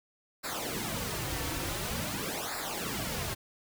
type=noise with flanger; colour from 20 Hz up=pink; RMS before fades=-35 dBFS; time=0.43-3.35 s; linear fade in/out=20 ms; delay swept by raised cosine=0.32 to 4.92 ms; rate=0.47 Hz; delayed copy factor=-0.85; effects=none